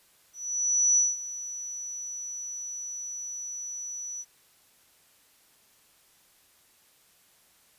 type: tone with ADSR envelope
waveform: sine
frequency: 5920 Hz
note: F#8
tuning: in tune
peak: -18 dBFS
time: 0.33-4.25 s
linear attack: 640 ms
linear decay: 190 ms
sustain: -16 dB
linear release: 45 ms
effects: white hiss -62 dBFS RMS until 7.78 s + resampled to 32000 Hz